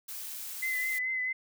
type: noise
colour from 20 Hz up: blue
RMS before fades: -40 dBFS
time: 0.08-0.99 s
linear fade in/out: 10 ms
type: tone with vibrato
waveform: sine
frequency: 2036 Hz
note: C7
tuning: 48 cents flat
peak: -29 dBFS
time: 0.62-1.33 s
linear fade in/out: 10 ms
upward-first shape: triangle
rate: 4.6 Hz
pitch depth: 36 cents each way
effects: none